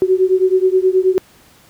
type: beating tone pair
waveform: sine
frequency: 370 / 379.4 Hz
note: F#4 / F#4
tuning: 0 / +43 cents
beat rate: 9.4 Hz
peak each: -13 / -14 dBFS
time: 0.02-1.18 s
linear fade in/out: 0 ms
effects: pink hiss -48 dBFS RMS until 1.69 s + high-pass 60 Hz 12 dB/octave